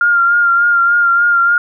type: tone with vibrato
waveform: sine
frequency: 1400 Hz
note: F6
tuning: 4 cents sharp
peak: -8 dBFS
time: 0.01-1.58 s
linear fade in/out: 2 ms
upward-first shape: sine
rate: 3.4 Hz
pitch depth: 28 cents each way
effects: none